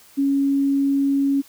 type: tone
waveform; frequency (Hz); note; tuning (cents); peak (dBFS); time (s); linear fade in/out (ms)
sine; 277.2; C#4; 0; -16; 0.17-1.42; 20
effects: white hiss -50 dBFS RMS until 1.48 s